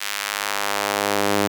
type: tone with high-pass filter sweep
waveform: sawtooth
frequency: 101.6 Hz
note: G#2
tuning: 38 cents flat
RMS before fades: -23 dBFS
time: 0-1.48 s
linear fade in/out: 20 ms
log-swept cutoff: 2100 to 290 Hz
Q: 0.84
effects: none